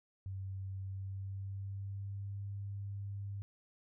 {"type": "tone with pitch glide", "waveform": "sine", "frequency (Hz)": [96.1, 100.01], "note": ["G2", "G2"], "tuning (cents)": [-34, 35], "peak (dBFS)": -39, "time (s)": [0.26, 3.42], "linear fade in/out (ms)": 0, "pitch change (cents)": 69, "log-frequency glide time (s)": [0.81, 2.43], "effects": []}